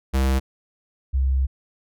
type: tone pair in turn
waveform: square / sine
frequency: 66.3 / 66.3 Hz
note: C2 / C2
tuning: +23 / +23 cents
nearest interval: unison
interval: 0 cents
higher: neither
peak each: -18 / -17 dBFS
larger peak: second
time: 0.13-0.4 / 1.13-1.47 s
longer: second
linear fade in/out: 20 ms
effects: none